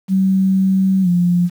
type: tone with pitch glide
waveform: sine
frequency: 190.8 to 175.98 Hz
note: G3 to F3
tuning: -47 to +13 cents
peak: -11 dBFS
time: 0.08-1.5 s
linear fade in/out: 50 ms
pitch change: -140 cents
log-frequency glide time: 1.02-1.08 s
effects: 7-bit

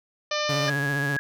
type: harmonic tone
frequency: 599 Hz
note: D5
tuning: 34 cents sharp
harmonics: 1 / 2 / 3 / 4 / 5 / 6 / 7 / 8 / 9 / 10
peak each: -28 / -31 / -33 / -34 / -35 / -36 / -36 / -37 / -38 / -38 dBFS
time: 0.31-0.7 s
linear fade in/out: 5 ms
type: tone with vibrato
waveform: sawtooth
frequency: 141.5 Hz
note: C#3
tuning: 36 cents sharp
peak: -22 dBFS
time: 0.49-1.17 s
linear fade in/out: 5 ms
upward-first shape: sine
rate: 15 Hz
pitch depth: 49 cents each way
type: tone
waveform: sine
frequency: 1661.2 Hz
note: G#6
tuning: in tune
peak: -26 dBFS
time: 0.68-1.19 s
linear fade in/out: 0 ms
effects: none

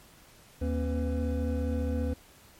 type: tone cluster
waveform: triangle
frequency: 76.9 / 234.7 / 269.6 / 501 Hz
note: D#2 / A#3 / C#4 / B4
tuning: -20 / +12 / -48 / +25 cents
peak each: -27 / -33 / -33 / -34 dBFS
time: 0.61-2.14 s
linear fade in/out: 10 ms
effects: pink hiss -56 dBFS RMS until 2.59 s + MP3 64 kbps

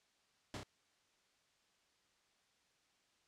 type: noise with echo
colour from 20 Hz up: pink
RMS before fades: -44 dBFS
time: 0.54-0.57 s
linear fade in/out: 0 ms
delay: 31 ms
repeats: 2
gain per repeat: -3 dB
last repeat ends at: 0.632 s
effects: white hiss -75 dBFS RMS until 3.27 s + low-pass 6000 Hz 12 dB/octave

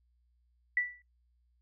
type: tone with exponential decay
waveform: sine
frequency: 1965 Hz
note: B6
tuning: 9 cents flat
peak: -23 dBFS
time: 0.77-1.02 s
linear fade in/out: 2 ms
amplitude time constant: 54 ms
effects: noise-tail reverb RT60 0.2 s tail -25 dB re dry + added 60 Hz sine -68 dBFS peak until 1.61 s

